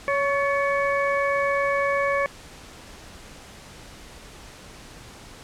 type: harmonic tone with a mistuned harmonic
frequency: 559 Hz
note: C#5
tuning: 14 cents sharp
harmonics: 1 / 2 / 3 / 4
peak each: -23 / -26 / -28 / -29 dBFS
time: 0.08-2.26 s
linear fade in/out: 0 ms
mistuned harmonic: 3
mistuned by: +51 cents
effects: pink hiss -44 dBFS RMS until 5.43 s + low-pass 9000 Hz 12 dB/octave